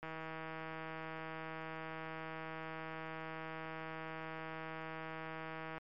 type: click train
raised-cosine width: 0.5 ms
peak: -30 dBFS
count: 921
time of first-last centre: 0.03-5.78 s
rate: 160 Hz
effects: MP3 48 kbps